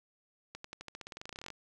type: accelerating click train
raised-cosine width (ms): 0.2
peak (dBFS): -26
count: 21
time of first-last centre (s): 0.55-1.503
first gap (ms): 94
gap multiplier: 0.92
effects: none